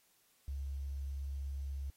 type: tone with quantisation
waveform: sine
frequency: 69 Hz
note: C#2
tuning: 7 cents flat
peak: -37 dBFS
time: 0.48-1.9 s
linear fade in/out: 0 ms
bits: 11
effects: white hiss -71 dBFS RMS until 1.96 s + AAC 48 kbps